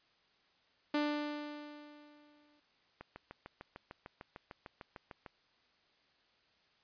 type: tone with exponential decay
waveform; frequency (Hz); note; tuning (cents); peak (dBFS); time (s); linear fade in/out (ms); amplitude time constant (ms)
sawtooth; 295.9; D4; +13; -26; 0.94-2.6; 5; 360
type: click train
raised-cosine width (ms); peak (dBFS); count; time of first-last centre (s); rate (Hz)
0.5; -31; 16; 3.01-5.262; 6.66
effects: white hiss -71 dBFS RMS until 6.83 s + resampled to 11025 Hz